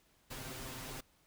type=noise with comb filter; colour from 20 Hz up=pink; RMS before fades=-45 dBFS; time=0.3-1.01 s; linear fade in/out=10 ms; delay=7.7 ms; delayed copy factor=+1; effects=pink hiss -70 dBFS RMS until 1.26 s